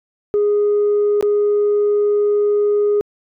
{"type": "tone with dropouts", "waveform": "sine", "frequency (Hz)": 413.5, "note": "G#4", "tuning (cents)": -8, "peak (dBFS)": -11, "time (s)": [0.34, 3.01], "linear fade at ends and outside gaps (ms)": 0, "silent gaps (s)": [1.21, 1.226], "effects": ["tanh soft clip ceiling -10 dBFS"]}